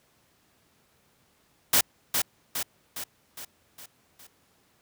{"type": "noise with echo", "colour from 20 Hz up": "white", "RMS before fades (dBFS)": -20, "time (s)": [1.73, 1.81], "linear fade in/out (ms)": 5, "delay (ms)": 410, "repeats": 6, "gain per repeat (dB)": -5, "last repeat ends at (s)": 4.27, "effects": ["pink hiss -65 dBFS RMS until 4.81 s", "high-pass 80 Hz 12 dB/octave"]}